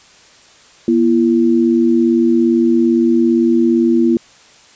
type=tone pair together; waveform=sine; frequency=239.8 / 337.4 Hz; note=A#3 / E4; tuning=+49 / +40 cents; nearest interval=tritone; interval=591 cents; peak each=-12 dBFS; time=0.88-4.17 s; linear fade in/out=2 ms; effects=white hiss -45 dBFS RMS until 4.75 s + resampled to 16000 Hz